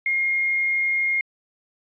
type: tone with quantisation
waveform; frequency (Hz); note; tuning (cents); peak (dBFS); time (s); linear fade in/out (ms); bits
sine; 2136; C7; +35; -19; 0.06-1.21; 2; 8
effects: resampled to 8000 Hz